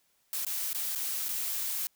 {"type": "noise with dropouts", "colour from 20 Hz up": "blue", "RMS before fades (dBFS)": -33, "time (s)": [0.33, 1.87], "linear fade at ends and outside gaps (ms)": 1, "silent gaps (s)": [[0.449, 0.466], [0.731, 0.747], [0.951, 0.957], [1.285, 1.289]], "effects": ["white hiss -71 dBFS RMS until 1.95 s"]}